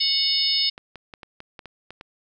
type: harmonic tone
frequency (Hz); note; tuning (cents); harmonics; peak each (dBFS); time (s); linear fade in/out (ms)
734; F#5; -14; 3 / 4 / 5 / 6 / 7; -34 / -28 / -26 / -25 / -22; 0-0.7; 10
type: clicks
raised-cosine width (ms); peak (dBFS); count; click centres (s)
0.3; -23; 9; 0.779 / 0.957 / 1.138 / 1.232 / 1.404 / 1.592 / 1.657 / 1.906 / 2.011
effects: none